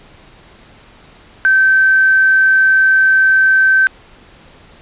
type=tone with quantisation; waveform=sine; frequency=1547 Hz; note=G6; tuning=23 cents flat; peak=-7 dBFS; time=1.45-3.87 s; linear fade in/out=0 ms; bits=5; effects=pink hiss -43 dBFS RMS until 4.81 s + resampled to 8000 Hz